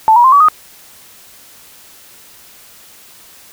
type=tone with pitch steps; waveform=sine; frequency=880 / 959.6 / 1046.5 / 1141.2 / 1244.5 Hz; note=A5 / A#5 / C6 / C#6 / D#6; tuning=0 / +50 / 0 / +50 / 0 cents; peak=-4 dBFS; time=0.08-0.485 s; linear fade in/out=0 ms; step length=81 ms; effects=white hiss -41 dBFS RMS until 3.52 s